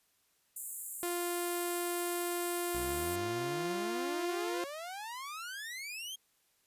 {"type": "high-pass noise", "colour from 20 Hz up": "pink", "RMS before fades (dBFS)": -41, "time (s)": [0.56, 3.16], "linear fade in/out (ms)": 5, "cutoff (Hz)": 7300, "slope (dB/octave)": 96}
{"type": "tone", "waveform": "sawtooth", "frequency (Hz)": 349.4, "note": "F4", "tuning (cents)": 1, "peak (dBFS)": -30, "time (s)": [1.03, 4.64], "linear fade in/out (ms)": 0}
{"type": "exponential sweep", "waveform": "sawtooth", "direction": "up", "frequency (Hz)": [57.2, 3261], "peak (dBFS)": -37, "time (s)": [2.74, 6.16], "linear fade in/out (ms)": 10}
{"effects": ["white hiss -73 dBFS RMS until 6.66 s", "resampled to 32000 Hz"]}